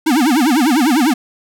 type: tone with vibrato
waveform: square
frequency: 277.2 Hz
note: C#4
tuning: in tune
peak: -11 dBFS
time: 0.06-1.14 s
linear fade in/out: 10 ms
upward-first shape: sine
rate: 10 Hz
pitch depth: 280 cents each way
effects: none